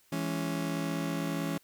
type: chord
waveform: 35% pulse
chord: C# minor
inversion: first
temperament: just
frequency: 166.31 / 207.9 / 277.2 Hz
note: E3 / G#3 / C#4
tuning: +16 / +2 / 0 cents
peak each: -32 / -37 / -33 dBFS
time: 0.12-1.58 s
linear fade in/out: 5 ms
effects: white hiss -65 dBFS RMS until 1.63 s